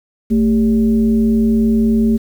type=tone with frequency modulation; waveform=sine; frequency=223.7 Hz; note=A3; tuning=29 cents sharp; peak=-10 dBFS; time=0.3-2.18 s; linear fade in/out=20 ms; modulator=172 Hz; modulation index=0.54; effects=7-bit